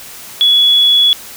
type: tone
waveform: sine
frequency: 3386 Hz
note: G#7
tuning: 33 cents sharp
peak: -6 dBFS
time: 0.41-1.13 s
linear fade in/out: 0 ms
effects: white hiss -32 dBFS RMS until 1.36 s